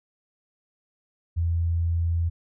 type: tone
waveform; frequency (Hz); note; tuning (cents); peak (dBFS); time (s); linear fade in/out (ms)
sine; 84.2; E2; +37; -21; 1.36-2.3; 20
effects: none